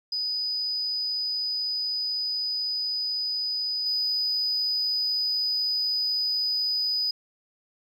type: tone with level steps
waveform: sine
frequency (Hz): 4978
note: D#8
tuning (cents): 0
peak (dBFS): -25 / -22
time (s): 0.12-7.11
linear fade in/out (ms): 5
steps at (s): 3.86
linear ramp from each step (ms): 2
effects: tanh soft clip ceiling -20 dBFS + 10-bit